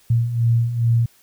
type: beating tone pair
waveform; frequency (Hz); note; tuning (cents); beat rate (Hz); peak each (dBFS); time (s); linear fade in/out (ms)
sine; 115 / 117.4; A#2 / A#2; -23 / +13; 2.4; -22 / -16; 0.1-1.06; 5
effects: white hiss -55 dBFS RMS until 1.22 s